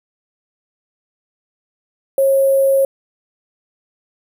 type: tone with sample-and-hold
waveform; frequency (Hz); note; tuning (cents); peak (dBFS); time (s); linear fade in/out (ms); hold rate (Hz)
sine; 543; C#5; -36; -10; 2.18-2.85; 2; 11025
effects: none